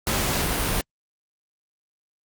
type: noise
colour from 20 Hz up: pink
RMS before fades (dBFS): -24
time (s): 0.07-0.81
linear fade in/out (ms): 0
effects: Opus 48 kbps